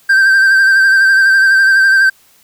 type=tone with vibrato; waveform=triangle; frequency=1568 Hz; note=G6; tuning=in tune; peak=-4 dBFS; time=0.09-2.1 s; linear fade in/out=10 ms; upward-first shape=sine; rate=12 Hz; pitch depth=34 cents each way; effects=white hiss -49 dBFS RMS until 2.43 s